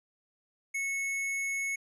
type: tone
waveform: square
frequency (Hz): 2199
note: C#7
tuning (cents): -14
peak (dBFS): -31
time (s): 0.74-1.76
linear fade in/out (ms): 10
effects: resampled to 24000 Hz